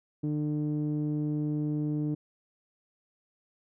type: tone with low-pass filter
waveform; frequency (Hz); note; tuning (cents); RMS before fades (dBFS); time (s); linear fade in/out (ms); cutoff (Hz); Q
sawtooth; 150; D3; +37; -30; 0.23-2.15; 10; 310; 2.4
effects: none